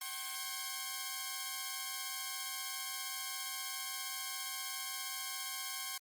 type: tone cluster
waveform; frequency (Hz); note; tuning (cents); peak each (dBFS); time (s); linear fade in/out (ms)
5% pulse; 764 / 1073 / 1617; G5 / C6 / G#6; -45 / +43 / -47; -35 / -29 / -35; 0.01-5.98; 5
effects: Opus 32 kbps